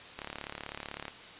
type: click train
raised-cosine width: 0.3 ms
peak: -22 dBFS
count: 33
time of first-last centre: 0.19-1.081 s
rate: 35.9 Hz
effects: white hiss -48 dBFS RMS until 1.39 s + resampled to 8000 Hz